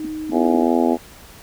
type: tone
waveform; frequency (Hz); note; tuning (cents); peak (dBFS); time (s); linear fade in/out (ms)
sine; 311.1; D#4; 0; -25; 0-0.64; 2
type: tone bursts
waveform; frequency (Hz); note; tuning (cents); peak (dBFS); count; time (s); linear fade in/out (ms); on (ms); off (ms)
sine; 251.1; B3; +29; -25; 3; 0.04-0.563; 5; 21; 230
type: harmonic tone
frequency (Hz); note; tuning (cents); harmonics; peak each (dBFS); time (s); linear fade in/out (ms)
83.5; E2; +23; 3 / 4 / 5 / 6 / 7 / 8 / 9 / 10; -18 / -20 / -23 / -26 / -28 / -25 / -27 / -26; 0.31-0.98; 50
effects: pink hiss -43 dBFS RMS until 1.42 s